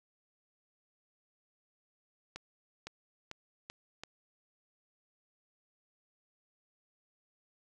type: accelerating click train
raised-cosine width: 0.2 ms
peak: -25 dBFS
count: 5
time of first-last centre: 2.36-4.036 s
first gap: 510 ms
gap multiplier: 0.87
effects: none